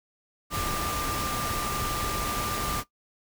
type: tone in noise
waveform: sine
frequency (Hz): 1191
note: D6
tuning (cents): +24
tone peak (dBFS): -31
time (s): 0.5-2.84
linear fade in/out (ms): 50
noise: pink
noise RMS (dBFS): -31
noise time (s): 0.5-2.84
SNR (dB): -3
effects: noise-tail reverb RT60 0.1 s tail -17 dB re dry